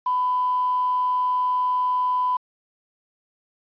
sine tone with quantisation, 1000 Hz, B5, 21 cents sharp, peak -19 dBFS, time 0.06-2.37 s, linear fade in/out 5 ms, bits 7, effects resampled to 11025 Hz

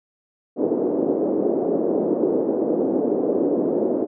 pink band-pass noise, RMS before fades -21 dBFS, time 0.56-4.07 s, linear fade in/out 50 ms, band 290 to 490 Hz, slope 24 dB/octave, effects none

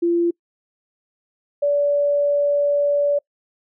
sine tone pair in turn, 342.6 / 576.2 Hz, F4 / D5, -33 / -33 cents, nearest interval major sixth, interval 900 cents, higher second, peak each -15 dBFS, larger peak neither, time 0.02-0.31 / 1.62-3.19 s, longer second, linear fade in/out 10 ms, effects noise-tail reverb RT60 0.1 s tail -26 dB re dry

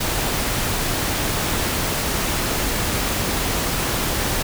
pink noise, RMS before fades -22 dBFS, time 0-4.43 s, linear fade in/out 10 ms, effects none

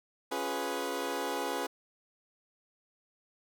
20% pulse chord, C# dominant seventh, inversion none, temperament equal with one note detuned, 277.2 / 353.3 / 415.3 / 493.9 Hz, C#4 / E#4 / G#4 / B4, 0 / +20 / 0 / 0 cents, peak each -34 / -34 / -33 / -32 dBFS, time 0.31-1.67 s, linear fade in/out 10 ms, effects none

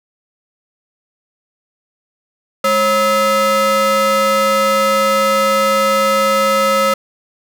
square ring-modulated tone, 375.6 Hz, F#4, 26 cents sharp, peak -9 dBFS, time 2.64-6.94 s, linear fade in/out 5 ms, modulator 918 Hz, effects none

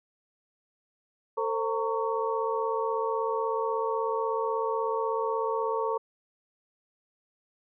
sine tone cluster, 448.7 / 525 / 917 / 1118 Hz, A4 / C5 / A#5 / C#6, +34 / +6 / -29 / +14 cents, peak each -29 / -34 / -32 / -33 dBFS, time 1.37-5.98 s, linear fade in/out 10 ms, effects none

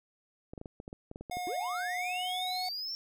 clicks, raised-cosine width 2 ms, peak -29 dBFS, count 12, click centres 0.535 / 0.578 / 0.614 / 0.658 / 0.801 / 0.879 / 0.929 / 1.114 / 1.159 / 1.21 / 1.298 / 1.37 s
square tone with pitch glide, 720 to 735.6 Hz, F#5 to F#5, -47 to -10 cents, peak -35 dBFS, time 1.31-2.69 s, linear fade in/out 5 ms, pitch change +37 cents, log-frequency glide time 1.92-2.41 s
triangle linear sweep, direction up, 311.5 to 5500 Hz, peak -34 dBFS, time 1.47-2.95 s, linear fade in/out 0 ms
effects none

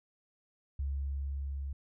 sine tone with level ramp, 69.3 Hz, C#2, in tune, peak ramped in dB -31 to -35 dBFS, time 0.79-1.73 s, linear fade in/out 5 ms, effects none

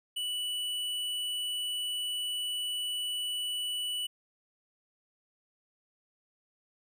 triangle tone with hard clipping, 2960 Hz, F#7, in tune, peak -33 dBFS, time 0.16-4.07 s, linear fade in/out 10 ms, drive 13 dB, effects none

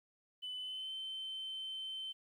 sine tone with pitch glide, 3005 to 3086 Hz, F#7 to G7, +26 to -28 cents, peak -39 dBFS, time 0.42-2.13 s, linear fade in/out 20 ms, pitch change +46 cents, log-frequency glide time 0.57-0.93 s, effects tanh soft clip ceiling -37 dBFS + 12-bit

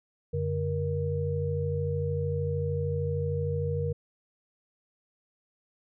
sine tone cluster, 91.9 / 145.1 / 472.4 Hz, F#2 / D3 / A#4, -11 / -21 / +23 cents, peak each -31 dBFS, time 0.33-3.93 s, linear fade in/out 10 ms, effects none

